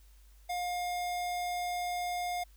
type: tone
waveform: square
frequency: 711 Hz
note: F5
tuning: 31 cents sharp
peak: -33 dBFS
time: 0.49-2.44 s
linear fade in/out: 10 ms
effects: added 50 Hz sine -55 dBFS peak until 2.56 s + white hiss -67 dBFS RMS until 2.56 s